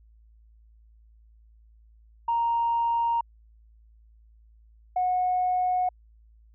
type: tone pair in turn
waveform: sine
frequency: 932.3 / 730.2 Hz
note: A#5 / F#5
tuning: 0 / -23 cents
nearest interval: major third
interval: 423 cents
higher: first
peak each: -21 dBFS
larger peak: neither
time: 2.28-3.21 / 4.96-5.89 s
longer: neither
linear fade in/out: 5 ms
effects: tanh soft clip ceiling -17 dBFS + added 55 Hz sine -53 dBFS peak until 6.54 s